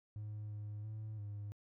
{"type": "tone with pitch steps", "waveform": "triangle", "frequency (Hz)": [105.7, 104.7, 108.2, 102.9], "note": ["G#2", "G#2", "A2", "G#2"], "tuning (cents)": [31, 15, -29, -16], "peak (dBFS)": -39, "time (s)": [0.16, 1.52], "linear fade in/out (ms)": 0, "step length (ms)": 340, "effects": ["tanh soft clip ceiling -37 dBFS"]}